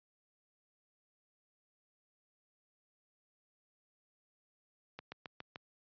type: slowing click train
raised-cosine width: 0.3 ms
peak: -28 dBFS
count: 5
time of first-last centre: 4.99-5.559 s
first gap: 130 ms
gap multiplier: 1.06
effects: high-pass 100 Hz 12 dB/octave + resampled to 11025 Hz